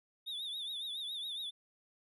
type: tone with vibrato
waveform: triangle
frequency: 3608 Hz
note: A7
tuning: 43 cents sharp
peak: -37 dBFS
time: 0.26-1.51 s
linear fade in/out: 20 ms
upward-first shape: triangle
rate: 7.2 Hz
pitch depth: 120 cents each way
effects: none